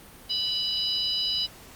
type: harmonic tone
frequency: 987.8 Hz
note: B5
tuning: in tune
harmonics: 3 / 4 / 5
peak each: -29 / -29 / -29 dBFS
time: 0.29-1.47 s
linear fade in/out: 20 ms
effects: pink hiss -48 dBFS RMS until 1.75 s + Opus 32 kbps